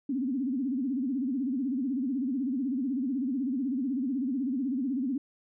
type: tone with vibrato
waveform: sine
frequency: 261.6 Hz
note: C4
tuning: in tune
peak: -27 dBFS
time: 0.09-5.18 s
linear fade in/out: 5 ms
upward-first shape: sine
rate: 16 Hz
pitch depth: 170 cents each way
effects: none